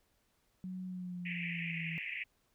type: tone with pitch glide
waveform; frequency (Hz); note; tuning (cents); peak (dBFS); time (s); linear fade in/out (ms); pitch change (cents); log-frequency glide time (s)
sine; 184.7 to 163.6; F#3 to E3; -3 to -13; -39; 0.64-1.98; 0; -210; 0.86-1.87
type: band-pass noise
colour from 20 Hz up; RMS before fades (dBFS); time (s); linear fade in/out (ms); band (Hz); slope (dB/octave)
white; -41; 1.25-2.24; 10; 1900 to 2700; 96
effects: pink hiss -75 dBFS RMS until 2.54 s